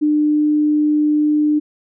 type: tone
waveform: sine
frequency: 300.2 Hz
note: D4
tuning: 38 cents sharp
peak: -12 dBFS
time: 0.01-1.6 s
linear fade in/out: 20 ms
effects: none